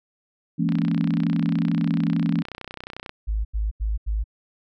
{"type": "chord", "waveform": "sine", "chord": "A# half-diminished seventh", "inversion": "second", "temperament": "just", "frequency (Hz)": [167.82, 209.8, 233.1, 279.7], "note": ["E3", "G#3", "A#3", "C#4"], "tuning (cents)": [31, 18, 0, 16], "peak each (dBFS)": [-22, -27, -26, -26], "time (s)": [0.58, 2.43], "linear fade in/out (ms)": 20}
{"type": "click train", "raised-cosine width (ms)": 0.3, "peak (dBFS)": -19, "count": 76, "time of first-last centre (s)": [0.69, 3.094], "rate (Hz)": 31.2}
{"type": "tone bursts", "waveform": "sine", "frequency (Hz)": 53.1, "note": "G#1", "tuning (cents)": 39, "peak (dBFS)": -21, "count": 4, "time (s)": [3.27, 4.242], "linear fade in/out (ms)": 20, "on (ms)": 180, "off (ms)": 84}
{"effects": []}